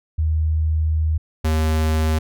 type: tone pair in turn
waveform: sine / square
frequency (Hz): 78.6 / 78.6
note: D#2 / D#2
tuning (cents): +18 / +18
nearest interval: unison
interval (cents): 0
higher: neither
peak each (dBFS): -16 / -17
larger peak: first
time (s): 0.18-1.18 / 1.44-2.19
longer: first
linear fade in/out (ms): 10
effects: none